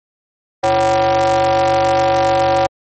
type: ring-modulated tone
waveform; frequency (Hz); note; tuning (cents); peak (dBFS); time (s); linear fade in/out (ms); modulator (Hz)
square; 105.4; G#2; +26; -9; 0.63-2.67; 10; 656
effects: MP3 32 kbps